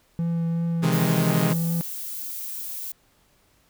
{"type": "tone with vibrato", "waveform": "triangle", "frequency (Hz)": 167.4, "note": "E3", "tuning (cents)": 27, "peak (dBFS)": -20, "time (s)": [0.19, 1.81], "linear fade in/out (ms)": 0, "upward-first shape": "triangle", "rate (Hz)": 2.7, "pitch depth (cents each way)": 13}
{"type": "chord", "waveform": "sawtooth", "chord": "Ab major", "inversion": "first", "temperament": "equal", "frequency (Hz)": [130.81, 155.56, 207.7], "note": ["C3", "Eb3", "Ab3"], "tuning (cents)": [0, 0, 0], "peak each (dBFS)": -22, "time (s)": [0.82, 1.54], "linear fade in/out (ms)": 20}
{"type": "noise", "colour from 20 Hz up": "violet", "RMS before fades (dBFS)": -33, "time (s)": [0.92, 2.92], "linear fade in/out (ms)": 5}
{"effects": ["pink hiss -62 dBFS RMS until 3.69 s"]}